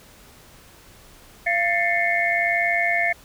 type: tone cluster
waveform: sine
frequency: 687 / 1774 / 2095 / 2196 Hz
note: F5 / A6 / C7 / C#7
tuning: -29 / +14 / +2 / -17 cents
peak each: -24 dBFS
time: 1.46-3.13 s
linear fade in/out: 10 ms
effects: pink hiss -49 dBFS RMS until 3.24 s